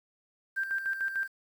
sine tone with tremolo, 1578 Hz, G6, 11 cents sharp, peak -27 dBFS, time 0.56-1.28 s, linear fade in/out 20 ms, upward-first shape square, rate 6.7 Hz, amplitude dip 60%, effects 9-bit

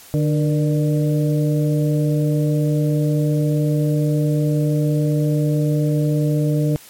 harmonic tone with a mistuned harmonic, 149.4 Hz, D3, 30 cents sharp, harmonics 1 / 2 / 3 / 4, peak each -16 / -22 / -26 / -28 dBFS, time 0.14-6.76 s, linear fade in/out 0 ms, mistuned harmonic 3, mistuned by +76 cents, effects white hiss -43 dBFS RMS until 6.89 s + MP3 64 kbps

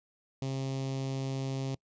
sawtooth tone with notch filter, 134.2 Hz, C3, 44 cents sharp, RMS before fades -34 dBFS, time 0.42-1.75 s, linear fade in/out 2 ms, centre 1500 Hz, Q 0.7, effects noise-tail reverb RT60 0.1 s tail -25 dB re dry + resampled to 16000 Hz

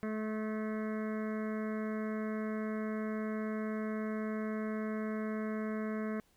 harmonic tone with a mistuned harmonic, 216.3 Hz, A3, 29 cents flat, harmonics 1 / 2 / 3 / 5 / 6 / 7 / 8 / 9 / 10, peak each -35 / -41 / -45 / -49 / -51 / -52 / -53 / -54 / -55 dBFS, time 0.03-6.2 s, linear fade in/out 0 ms, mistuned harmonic 7, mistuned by +22 cents, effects pink hiss -70 dBFS RMS until 6.36 s

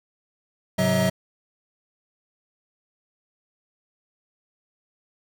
square tone cluster, 106 / 134.4 / 186.4 / 639 Hz, G#2 / C3 / F#3 / D#5, +36 / +47 / +13 / +46 cents, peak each -30 / -28 / -23 / -24 dBFS, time 0.78-1.1 s, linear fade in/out 10 ms, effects none

